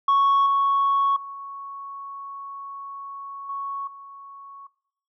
sine tone with level steps, 1108.7 Hz, C#6, in tune, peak -13 / -16 / -33 / -27 / -39 dBFS, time 0.08-4.67 s, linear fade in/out 5 ms, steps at 0.46 / 1.16 / 3.49 / 3.87 s, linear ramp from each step 5 ms, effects noise-tail reverb RT60 0.7 s tail -21 dB re dry + tanh soft clip ceiling -14 dBFS

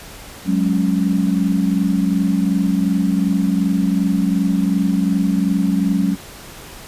sine chord, F# suspended second, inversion none, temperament equal, 185 / 207.7 / 277.2 Hz, F#3 / G#3 / C#4, 0 / 0 / 0 cents, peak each -17 / -19 / -20 dBFS, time 0.45-6.17 s, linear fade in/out 50 ms, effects pink hiss -37 dBFS RMS until 6.87 s + resampled to 32000 Hz

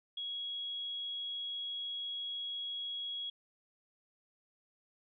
sine tone, 3322 Hz, G#7, in tune, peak -37 dBFS, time 0.17-3.3 s, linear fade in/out 5 ms, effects none

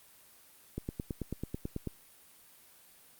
click train, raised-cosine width 3 ms, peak -22 dBFS, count 11, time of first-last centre 0.78-1.873 s, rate 9.15 Hz, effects white hiss -59 dBFS RMS until 3.19 s + Opus 32 kbps

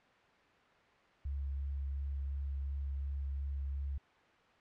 sine tone with vibrato, 69.3 Hz, C#2, in tune, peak -35 dBFS, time 1.25-3.98 s, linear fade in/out 5 ms, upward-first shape sine, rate 2.8 Hz, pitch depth 13 cents each way, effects white hiss -64 dBFS RMS until 4.6 s + low-pass 2000 Hz 12 dB/octave

